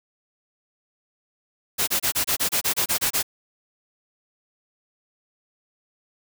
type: noise bursts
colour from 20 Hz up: white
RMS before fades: -22 dBFS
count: 12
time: 1.78-3.229 s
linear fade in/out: 20 ms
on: 96 ms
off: 27 ms
effects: none